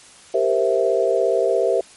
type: chord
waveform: sine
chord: C dominant seventh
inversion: second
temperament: equal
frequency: 392 / 466.2 / 523.3 / 659.3 Hz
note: G4 / Bb4 / C5 / E5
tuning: 0 / 0 / 0 / 0 cents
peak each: -21 dBFS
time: 0.34-1.81 s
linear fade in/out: 5 ms
effects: white hiss -46 dBFS RMS until 1.96 s + MP3 48 kbps